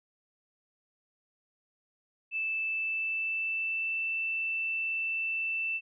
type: tone with pitch glide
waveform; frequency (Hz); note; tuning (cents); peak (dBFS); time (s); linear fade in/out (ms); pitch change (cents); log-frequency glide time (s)
sine; 2637 to 2661; E7 to E7; 0 to +16; -29; 2.31-5.81; 50; +16; 2.64-4
effects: none